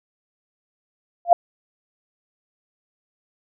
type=tone with exponential growth; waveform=sine; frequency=693 Hz; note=F5; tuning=14 cents flat; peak=-3 dBFS; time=1.25-1.33 s; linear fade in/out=2 ms; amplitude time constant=17 ms; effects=none